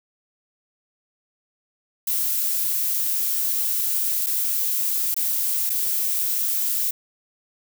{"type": "noise with dropouts", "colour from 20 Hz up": "violet", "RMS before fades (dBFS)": -23, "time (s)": [2.07, 6.91], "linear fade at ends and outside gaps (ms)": 5, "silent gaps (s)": [[4.263, 4.267], [5.144, 5.164], [5.696, 5.7]], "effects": []}